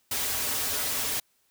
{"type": "noise with comb filter", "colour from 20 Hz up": "white", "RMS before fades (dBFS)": -29, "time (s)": [0.11, 1.2], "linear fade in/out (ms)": 5, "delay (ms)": 5.8, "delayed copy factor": -0.75, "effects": ["white hiss -69 dBFS RMS until 1.5 s"]}